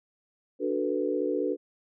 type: chord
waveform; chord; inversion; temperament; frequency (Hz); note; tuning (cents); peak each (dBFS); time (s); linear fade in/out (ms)
sine; B minor seventh; first; equal; 293.7 / 370 / 440 / 493.9; D4 / F#4 / A4 / B4; 0 / 0 / 0 / 0; -31; 0.59-1.57; 50
effects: none